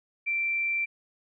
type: tone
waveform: sine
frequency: 2349 Hz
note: D7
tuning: in tune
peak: -25 dBFS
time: 0.26-0.86 s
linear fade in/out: 20 ms
effects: none